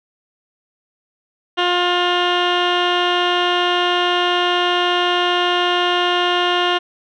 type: tone with low-pass filter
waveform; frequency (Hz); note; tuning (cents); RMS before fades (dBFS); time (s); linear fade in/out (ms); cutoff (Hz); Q
15% pulse; 354.7; F4; +27; -17; 1.57-6.79; 20; 2800; 5.3
effects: none